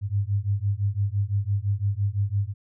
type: beating tone pair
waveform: sine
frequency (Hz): 98 / 103.9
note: G2 / G#2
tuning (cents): 0 / +1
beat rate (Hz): 5.9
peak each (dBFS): -25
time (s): 0.01-2.54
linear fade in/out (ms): 50
effects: none